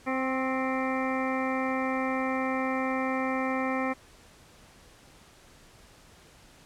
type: harmonic tone with a mistuned harmonic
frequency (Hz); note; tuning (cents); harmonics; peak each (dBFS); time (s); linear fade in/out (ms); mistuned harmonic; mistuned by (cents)
261.6; C4; 0; 1 / 2 / 3 / 4 / 5 / 7 / 8 / 9; -30 / -33 / -35 / -36 / -37 / -38 / -39 / -40; 0.06-3.94; 20; 4; +22
effects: pink hiss -55 dBFS RMS until 6.65 s + low-pass 10000 Hz 12 dB/octave